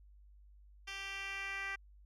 10% pulse tone with band-pass filter sweep, 392 Hz, G4, in tune, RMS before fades -42 dBFS, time 0.87-1.76 s, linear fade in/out 10 ms, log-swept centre 3400 to 2000 Hz, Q 2.2, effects added 50 Hz sine -57 dBFS peak until 2.05 s

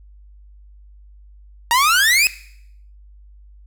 sawtooth exponential sweep, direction up, 920 to 2600 Hz, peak -9 dBFS, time 1.71-2.27 s, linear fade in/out 0 ms, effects noise-tail reverb RT60 0.7 s tail -18 dB re dry + added 50 Hz sine -42 dBFS peak until 3.66 s

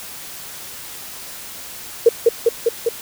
sine tone with echo, 464.1 Hz, A#4, 8 cents flat, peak -5 dBFS, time 2.06-2.09 s, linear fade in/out 5 ms, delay 200 ms, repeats 4, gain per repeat -2 dB, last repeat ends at 2.89 s, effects white hiss -34 dBFS RMS until 3.01 s

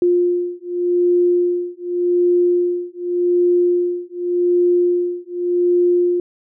sine beating tone pair, 352.6 / 353.46 Hz, F4 / F4, +17 / +21 cents, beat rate 0.86 Hz, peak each -17 dBFS, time 0.02-6.2 s, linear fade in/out 2 ms, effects none

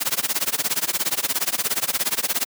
white noise with tremolo, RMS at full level -20 dBFS, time 0-2.45 s, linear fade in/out 20 ms, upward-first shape sine, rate 17 Hz, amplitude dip 95%, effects high-pass 150 Hz 12 dB/octave

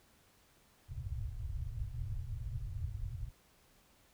white low-pass noise, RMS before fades -40 dBFS, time 0.88-3.32 s, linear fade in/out 50 ms, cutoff 130 Hz, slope 96 dB/octave, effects pink hiss -67 dBFS RMS until 4.13 s

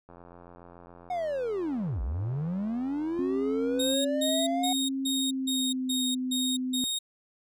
click train, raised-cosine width 1 ms, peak -35 dBFS, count 336, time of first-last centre 0.09-3.936 s, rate 87.1 Hz
triangle linear two-way sweep, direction down then up, 740 to 51.8 to 740 Hz, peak -26 dBFS, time 1.1-4.73 s, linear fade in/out 5 ms, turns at 2.02 s
sine tone with pitch glide, 268.5 to 255.6 Hz, C4 to C4, +45 to -40 cents, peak -28 dBFS, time 3.19-6.84 s, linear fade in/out 0 ms, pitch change -85 cents, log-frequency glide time 5.09-5.97 s
sawtooth tone bursts, 3729 Hz, A#7, in tune, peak -25 dBFS, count 8, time 3.79-6.99 s, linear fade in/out 10 ms, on 260 ms, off 160 ms
effects resampled to 32000 Hz

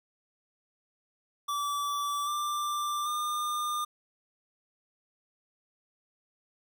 square tone with pitch steps, 1157 / 1182 / 1207.5 Hz, D6 / D6 / D6, -26 / +11 / +48 cents, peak -30 dBFS, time 1.48-3.85 s, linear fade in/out 10 ms, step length 790 ms, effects none

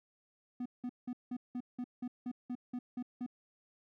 triangle tone bursts, 246.9 Hz, B3, in tune, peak -34 dBFS, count 12, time 0.6-3.264 s, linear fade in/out 5 ms, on 57 ms, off 180 ms, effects none

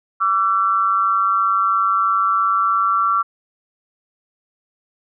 sine tone pair together, 1153 / 1349.9 Hz, D6 / E6, -32 / +41 cents, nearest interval minor third, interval 273 cents, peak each -17 dBFS, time 0.2-3.23 s, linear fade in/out 20 ms, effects none

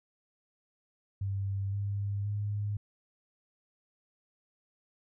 sine tone with pitch steps, 98.3 / 100.71 / 103.19 Hz, G2 / G2 / G#2, +5 / +47 / -11 cents, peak -30 dBFS, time 1.21-2.77 s, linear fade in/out 5 ms, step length 520 ms, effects none

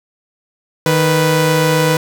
sawtooth tone pair together, 155.44 / 493.9 Hz, D#3 / B4, -1 / 0 cents, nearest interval octave + minor sixth, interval 2001 cents, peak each -10 dBFS, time 0.86-1.97 s, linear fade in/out 2 ms, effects none

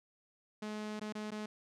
sawtooth tone with dropouts, 212.6 Hz, G#3, 41 cents sharp, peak -35 dBFS, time 0.62-1.46 s, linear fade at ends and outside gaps 5 ms, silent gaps 0.996-1.012 / 1.125-1.151 / 1.307-1.317 s, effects low-pass 7000 Hz 12 dB/octave

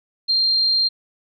sine tone, 4186 Hz, C8, in tune, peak -15 dBFS, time 0.28-0.89 s, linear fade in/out 20 ms, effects none

